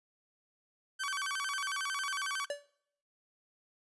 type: tone with vibrato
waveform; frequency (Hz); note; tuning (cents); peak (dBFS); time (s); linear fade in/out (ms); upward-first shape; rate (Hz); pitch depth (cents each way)
sawtooth; 1323; E6; +6; -30; 0.99-2.46; 20; square; 11; 270
type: tone with exponential decay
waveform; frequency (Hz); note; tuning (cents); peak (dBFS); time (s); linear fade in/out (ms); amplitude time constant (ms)
square; 577; D5; -31; -31; 2.5-2.66; 2; 34
effects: noise-tail reverb RT60 0.7 s tail -23 dB re dry + resampled to 24000 Hz